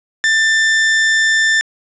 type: tone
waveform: 40% pulse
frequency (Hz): 1780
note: A6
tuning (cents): +20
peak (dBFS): -10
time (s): 0.24-1.61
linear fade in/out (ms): 0
effects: resampled to 16000 Hz + 7-bit